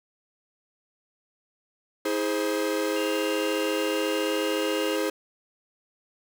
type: chord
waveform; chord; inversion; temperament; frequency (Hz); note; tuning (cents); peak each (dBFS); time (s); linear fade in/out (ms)
45% pulse; E augmented; none; equal with one note detuned; 321.2 / 415.3 / 523.3; E4 / G#4 / B#4; -45 / 0 / 0; -29; 2.05-5.1; 5
type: tone with pitch glide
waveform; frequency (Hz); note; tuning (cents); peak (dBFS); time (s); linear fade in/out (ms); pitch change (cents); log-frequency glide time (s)
sine; 2799 to 2830; F7 to F7; +3 to +22; -35; 2.96-4.96; 5; +19; 3.81-4.43
effects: none